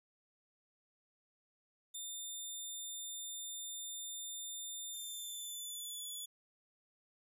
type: tone with pitch glide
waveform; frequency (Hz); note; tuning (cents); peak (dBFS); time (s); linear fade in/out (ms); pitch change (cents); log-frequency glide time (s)
15% pulse; 3600 to 3433; A7 to A7; +39 to -43; -36; 1.94-6.26; 10; -82; 4.91-6.08
effects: none